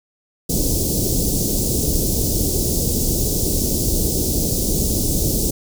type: band-stop noise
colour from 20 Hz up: pink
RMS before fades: -19 dBFS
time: 0.49-5.51 s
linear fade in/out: 10 ms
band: 470 to 5300 Hz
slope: 24 dB/octave
effects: none